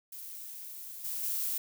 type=noise with level steps; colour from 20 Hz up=violet; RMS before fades=-44 / -36 / -33 dBFS; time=0.12-1.58 s; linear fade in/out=5 ms; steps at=1.04 / 1.23 s; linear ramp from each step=10 ms; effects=none